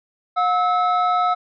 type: tone pair together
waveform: triangle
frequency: 719.6 / 1300 Hz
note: F#5 / E6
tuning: -48 / -24 cents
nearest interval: minor seventh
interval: 1024 cents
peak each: -17 dBFS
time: 0.36-1.35 s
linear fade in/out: 20 ms
effects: resampled to 11025 Hz